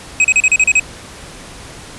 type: tone bursts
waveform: square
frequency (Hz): 2535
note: D#7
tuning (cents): +32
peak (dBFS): -8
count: 8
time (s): 0.2-0.797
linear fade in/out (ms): 2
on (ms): 44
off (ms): 35
effects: pink hiss -34 dBFS RMS until 1.98 s + resampled to 24000 Hz